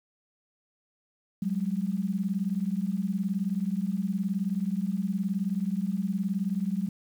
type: beating tone pair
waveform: sine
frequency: 184.5 / 203.5 Hz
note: F#3 / G#3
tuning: -5 / -35 cents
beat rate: 19 Hz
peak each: -29 dBFS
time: 1.42-6.89 s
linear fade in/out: 5 ms
effects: 9-bit